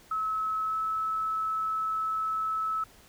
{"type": "tone with pitch glide", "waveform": "sine", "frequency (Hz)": [1293, 1302], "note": ["E6", "E6"], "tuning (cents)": [-34, -22], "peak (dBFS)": -27, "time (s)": [0.11, 2.84], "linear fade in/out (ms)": 5, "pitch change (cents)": 12, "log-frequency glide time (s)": [0.66, 0.75], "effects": ["pink hiss -56 dBFS RMS until 3.08 s"]}